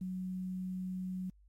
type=tone with quantisation; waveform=sine; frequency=185 Hz; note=F#3; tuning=in tune; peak=-36 dBFS; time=0.01-1.3 s; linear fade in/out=5 ms; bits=11; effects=added 50 Hz sine -60 dBFS peak until 1.48 s + AAC 48 kbps